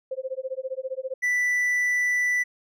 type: tone with tremolo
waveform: sine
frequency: 523.3 Hz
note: C5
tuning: in tune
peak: -25 dBFS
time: 0.11-1.14 s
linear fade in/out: 5 ms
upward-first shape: sine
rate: 15 Hz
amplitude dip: 100%
type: tone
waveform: triangle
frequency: 1976 Hz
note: B6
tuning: in tune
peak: -19 dBFS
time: 1.22-2.44 s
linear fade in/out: 20 ms
effects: none